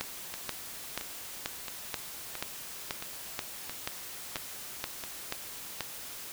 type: two click trains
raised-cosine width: 0.2 ms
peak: -14 / -20 dBFS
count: 13 / 8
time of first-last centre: 0.01-5.807 / 0.34-5.038 s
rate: 2.07 / 1.49 Hz
effects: white hiss -43 dBFS RMS until 6.32 s